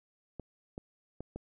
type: clicks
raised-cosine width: 2 ms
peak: -27 dBFS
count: 4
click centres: 0.397 / 0.779 / 1.206 / 1.36 s
effects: none